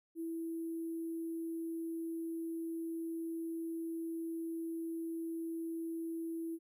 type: tone with sample-and-hold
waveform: sine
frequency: 329.6 Hz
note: E4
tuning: in tune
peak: -37 dBFS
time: 0.15-6.59 s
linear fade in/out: 50 ms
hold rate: 11025 Hz
effects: none